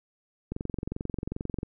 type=click train; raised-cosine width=3 ms; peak=-19 dBFS; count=26; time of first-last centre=0.52-1.631 s; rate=22.5 Hz; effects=none